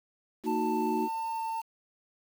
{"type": "chord", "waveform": "sine", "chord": "D# minor", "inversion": "second", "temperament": "equal with one note detuned", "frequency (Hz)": [229.1, 311.1, 370], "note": ["A#3", "D#4", "F#4"], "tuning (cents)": [-30, 0, 0], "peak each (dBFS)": -32, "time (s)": [0.43, 1.09], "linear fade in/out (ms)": 50}
{"type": "tone with pitch glide", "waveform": "triangle", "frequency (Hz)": [887, 899.4], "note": ["A5", "A5"], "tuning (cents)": [14, 38], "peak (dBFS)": -29, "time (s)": [0.46, 1.62], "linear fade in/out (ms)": 20, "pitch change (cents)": 24, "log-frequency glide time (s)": [0.99, 1.09]}
{"effects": ["8-bit"]}